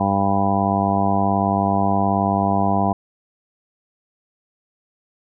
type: harmonic tone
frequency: 98.7 Hz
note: G2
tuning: 12 cents sharp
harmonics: 1 / 2 / 3 / 4 / 5 / 6 / 7 / 8 / 9 / 10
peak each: -25 / -21 / -27 / -31 / -33 / -33 / -22 / -23 / -31 / -25 dBFS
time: 0-2.93 s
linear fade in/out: 5 ms
effects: none